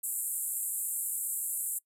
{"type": "band-pass noise", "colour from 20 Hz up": "pink", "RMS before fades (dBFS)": -34, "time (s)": [0.03, 1.79], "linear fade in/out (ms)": 10, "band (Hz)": [7600, 14000], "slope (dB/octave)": 96, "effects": ["noise-tail reverb RT60 0.1 s tail -23 dB re dry"]}